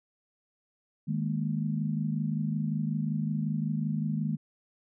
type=chord; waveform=sine; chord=D# suspended fourth; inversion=none; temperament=equal; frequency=155.56 / 207.7 / 233.1 Hz; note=D#3 / G#3 / A#3; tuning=0 / 0 / 0 cents; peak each=-30 / -32 / -34 dBFS; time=1.07-4.37 s; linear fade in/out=20 ms; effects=none